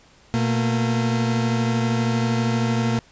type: tone pair together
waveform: 40% pulse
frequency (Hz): 120.36 / 228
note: B2 / A#3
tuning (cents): -44 / -38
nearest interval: major seventh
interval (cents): 1106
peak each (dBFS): -21 / -21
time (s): 0.34-2.99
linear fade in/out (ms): 0
effects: pink hiss -53 dBFS RMS until 3.11 s + resampled to 16000 Hz